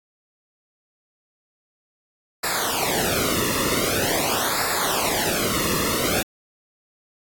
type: noise with flanger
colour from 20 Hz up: pink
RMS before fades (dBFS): -23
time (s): 2.43-6.23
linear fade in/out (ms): 10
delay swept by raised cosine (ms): 0.32 to 1.31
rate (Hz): 0.45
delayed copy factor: -0.95
effects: AAC 64 kbps